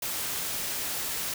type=noise; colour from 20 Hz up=white; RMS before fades=-32 dBFS; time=0.02-1.34 s; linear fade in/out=5 ms; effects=none